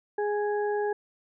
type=harmonic tone; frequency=415.1 Hz; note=G#4; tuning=1 cent flat; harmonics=1 / 2 / 4; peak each=-26 / -32 / -38 dBFS; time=0.18-0.93 s; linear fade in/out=5 ms; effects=none